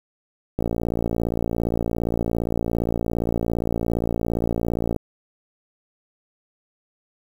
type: click train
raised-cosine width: 2 ms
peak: -10 dBFS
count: 252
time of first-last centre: 0.59-4.963 s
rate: 57.4 Hz
effects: 7-bit